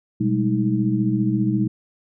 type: tone cluster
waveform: sine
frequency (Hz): 124.1 / 194.9 / 209.7 / 315.8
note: B2 / G3 / G#3 / D#4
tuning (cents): +9 / -10 / +17 / +26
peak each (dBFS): -23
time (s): 0.2-1.68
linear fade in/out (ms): 10
effects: none